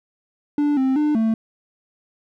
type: tone with pitch steps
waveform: triangle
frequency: 292.7 / 263.5 / 299.6 / 222.8 Hz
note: D4 / C4 / D4 / A3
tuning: -6 / +12 / +35 / +22 cents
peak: -14 dBFS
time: 0.58-1.34 s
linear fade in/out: 2 ms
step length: 190 ms
effects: none